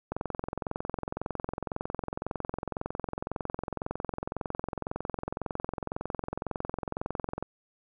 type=click train; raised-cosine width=1 ms; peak=-18 dBFS; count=161; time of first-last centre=0.12-7.426 s; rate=21.9 Hz; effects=none